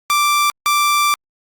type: tone pair in turn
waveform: sawtooth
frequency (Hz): 1174.7 / 1174.7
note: D6 / D6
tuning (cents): 0 / 0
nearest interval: unison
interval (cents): 0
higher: neither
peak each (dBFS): -9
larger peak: neither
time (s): 0.1-0.5 / 0.66-1.14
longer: second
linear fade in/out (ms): 0
effects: Opus 48 kbps